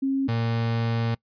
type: tone pair in turn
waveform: sine / 35% pulse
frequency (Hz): 270.3 / 115.23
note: C#4 / A#2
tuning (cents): -44 / -20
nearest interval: octave + minor third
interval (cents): 1476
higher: first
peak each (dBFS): -21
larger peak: neither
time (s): 0.02-0.28 / 0.28-1.15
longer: second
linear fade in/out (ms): 10
effects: noise-tail reverb RT60 0.1 s tail -24 dB re dry + resampled to 11025 Hz